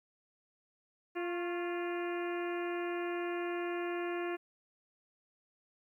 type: harmonic tone with a mistuned harmonic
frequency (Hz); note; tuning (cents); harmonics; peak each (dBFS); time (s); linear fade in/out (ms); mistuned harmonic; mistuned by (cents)
348; F4; -6; 1 / 2 / 3 / 4 / 5 / 6 / 7 / 8; -35 / -43 / -46 / -48 / -46 / -51 / -49 / -52; 1.15-4.37; 20; 3; +61
effects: 12-bit